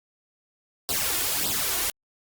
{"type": "noise with flanger", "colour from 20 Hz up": "white", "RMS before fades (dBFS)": -26, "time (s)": [0.89, 1.9], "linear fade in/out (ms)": 0, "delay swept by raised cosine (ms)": [0.22, 2.82], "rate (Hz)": 1.7, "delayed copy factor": 0.75, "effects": ["Opus 48 kbps"]}